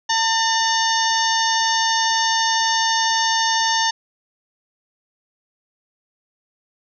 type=harmonic tone with a mistuned harmonic; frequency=902 Hz; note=A5; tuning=43 cents sharp; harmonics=1 / 2 / 3 / 4 / 5 / 6 / 7; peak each=-20 / -23 / -28 / -26 / -28 / -25 / -26 dBFS; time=0.09-3.91 s; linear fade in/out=10 ms; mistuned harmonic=3; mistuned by=+130 cents; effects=none